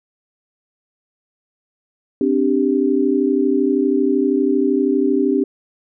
sine chord, C suspended second, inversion none, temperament just, 261.6 / 294.3 / 392.4 Hz, C4 / D4 / G4, 0 / +4 / +2 cents, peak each -18 dBFS, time 2.21-5.44 s, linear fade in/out 2 ms, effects none

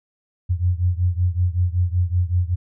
sine beating tone pair, 87.31 / 92.61 Hz, F2 / F#2, 0 / +2 cents, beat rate 5.3 Hz, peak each -19 / -21 dBFS, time 0.49-2.56 s, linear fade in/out 20 ms, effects none

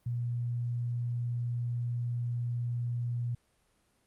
sine tone, 120.1 Hz, B2, 48 cents flat, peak -30 dBFS, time 0.06-3.35 s, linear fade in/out 5 ms, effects pink hiss -71 dBFS RMS until 4.06 s + Opus 32 kbps

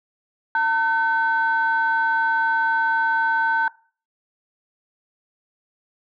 sine tone pair together, 904 / 1524 Hz, A5 / G6, +47 / -49 cents, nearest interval major sixth, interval 904 cents, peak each -19 dBFS, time 0.55-3.68 s, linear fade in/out 2 ms, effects noise-tail reverb RT60 0.4 s tail -21 dB re dry + tanh soft clip ceiling -11 dBFS

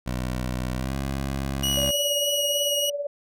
15% pulse tone with pitch glide, 62.6 to 67.87 Hz, B1 to C#2, +24 to -36 cents, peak -20 dBFS, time 0.06-1.91 s, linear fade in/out 10 ms, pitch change +140 cents, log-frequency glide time 0.74-0.96 s
sawtooth tone with vibrato, 2903 Hz, F#7, 34 cents flat, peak -20 dBFS, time 1.63-2.9 s, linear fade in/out 5 ms, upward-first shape triangle, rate 3.3 Hz, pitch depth 13 cents each way
sine tone with tremolo, 575 Hz, D5, 37 cents flat, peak -23 dBFS, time 1.77-3.07 s, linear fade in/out 5 ms, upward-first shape triangle, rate 18 Hz, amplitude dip 70%
effects none

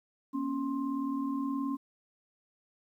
sine tone cluster, 237.6 / 276.6 / 1054 Hz, A#3 / C#4 / C6, +33 / -4 / +12 cents, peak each -38 / -31 / -40 dBFS, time 0.33-1.77 s, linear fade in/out 20 ms, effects 11-bit

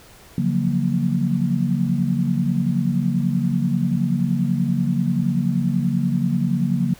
sine chord, Gb major seventh, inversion second, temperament equal with one note detuned, 141.01 / 174.61 / 185 / 233.1 Hz, Db3 / F3 / Gb3 / Bb3, +30 / 0 / 0 / 0 cents, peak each -23 dBFS, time 0.38-6.94 s, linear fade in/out 2 ms, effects pink hiss -47 dBFS RMS until 6.99 s

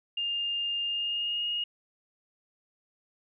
sine tone with pitch glide, 2812 to 2863 Hz, F7 to F7, +11 to +42 cents, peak -28 dBFS, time 0.17-1.64 s, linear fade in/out 5 ms, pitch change +31 cents, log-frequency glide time 0.84-1.47 s, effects none

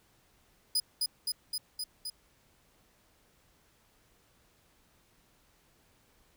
sawtooth tone with echo, 4978 Hz, D#8, in tune, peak -23 dBFS, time 0.75-0.8 s, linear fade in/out 5 ms, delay 260 ms, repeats 5, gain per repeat -2 dB, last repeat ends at 2.1 s, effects pink hiss -67 dBFS RMS until 6.36 s

